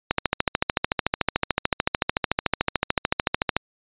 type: click train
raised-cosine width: 0.3 ms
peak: -3 dBFS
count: 48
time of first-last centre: 0.11-3.566 s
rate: 13.6 Hz
effects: resampled to 8000 Hz